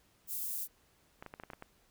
white high-pass noise, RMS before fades -38 dBFS, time 0.27-0.68 s, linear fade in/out 50 ms, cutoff 11000 Hz, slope 12 dB/octave
clicks, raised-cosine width 0.5 ms, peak -30 dBFS, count 8, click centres 1.225 / 1.263 / 1.339 / 1.399 / 1.436 / 1.502 / 1.534 / 1.624 s
effects pink hiss -69 dBFS RMS until 1.9 s

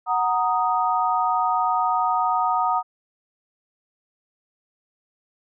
sine chord, D# minor, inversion first, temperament equal, 740 / 932.3 / 1244.5 Hz, F#5 / A#5 / D#6, 0 / 0 / 0 cents, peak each -23 dBFS, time 0.06-2.83 s, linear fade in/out 50 ms, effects none

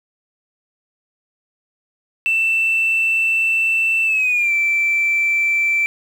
sine tone with pitch glide, 2668 to 2336 Hz, E7 to D7, +20 to -10 cents, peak -13 dBFS, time 2.26-5.86 s, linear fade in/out 0 ms, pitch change -230 cents, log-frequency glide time 4.04-4.52 s, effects tanh soft clip ceiling -11 dBFS + 7-bit

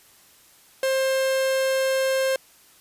45% pulse tone, 530 Hz, C5, 22 cents sharp, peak -20 dBFS, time 0.83-2.36 s, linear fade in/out 2 ms, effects white hiss -54 dBFS RMS until 2.8 s + resampled to 32000 Hz

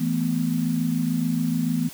sine chord, E suspended fourth, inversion none, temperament equal, 164.81 / 220 / 246.9 Hz, E3 / A3 / B3, 0 / 0 / 0 cents, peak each -25 / -27 / -24 dBFS, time 0-1.89 s, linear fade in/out 10 ms, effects white hiss -42 dBFS RMS until 1.93 s

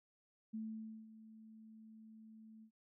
sine tone with ADSR envelope, 220 Hz, A3, in tune, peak -40 dBFS, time 0.53-2.71 s, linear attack 16 ms, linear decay 520 ms, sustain -15 dB, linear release 81 ms, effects none

